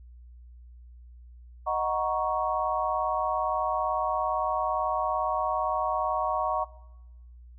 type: chord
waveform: sine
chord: D# minor seventh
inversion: none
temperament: equal with one note detuned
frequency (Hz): 622.3 / 740 / 943.2 / 1108.7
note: D#5 / F#5 / A#5 / C#6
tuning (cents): 0 / 0 / +20 / 0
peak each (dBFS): -31 / -30 / -31 / -29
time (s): 1.66-6.65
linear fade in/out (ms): 20
effects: noise-tail reverb RT60 1.0 s tail -20 dB re dry + added 60 Hz sine -46 dBFS peak until 7.58 s